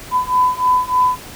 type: beating tone pair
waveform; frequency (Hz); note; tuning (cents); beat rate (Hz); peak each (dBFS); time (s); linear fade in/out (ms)
sine; 1002 / 1005.3; B5 / B5; +25 / +30; 3.3; -16 / -15; 0.11-1.19; 50
effects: pink hiss -35 dBFS RMS until 1.35 s